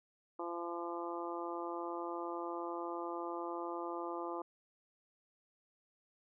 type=harmonic tone; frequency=171.4 Hz; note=F3; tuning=32 cents flat; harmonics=2 / 3 / 4 / 5 / 6 / 7; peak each=-42 / -46 / -47 / -46 / -46 / -47 dBFS; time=0.39-4.42 s; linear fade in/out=5 ms; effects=none